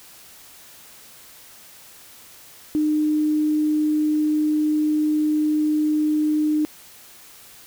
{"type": "tone", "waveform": "sine", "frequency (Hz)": 304.3, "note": "D#4", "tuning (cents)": -38, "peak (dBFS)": -17, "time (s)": [2.75, 6.65], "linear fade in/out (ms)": 0, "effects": ["white hiss -46 dBFS RMS until 7.66 s"]}